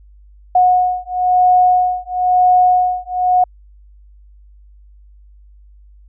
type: beating tone pair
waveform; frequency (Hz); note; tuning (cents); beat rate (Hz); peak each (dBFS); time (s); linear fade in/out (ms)
sine; 728 / 729; F#5 / F#5; -28 / -26; 1; -13; 0.55-3.44; 5
effects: added 50 Hz sine -41 dBFS peak until 6.08 s